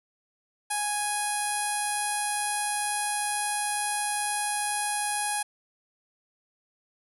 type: tone with low-pass filter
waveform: sawtooth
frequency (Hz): 830.6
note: G#5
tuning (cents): 0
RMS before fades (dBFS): -29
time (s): 0.7-5.43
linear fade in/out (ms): 10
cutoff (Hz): 10000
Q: 9
effects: none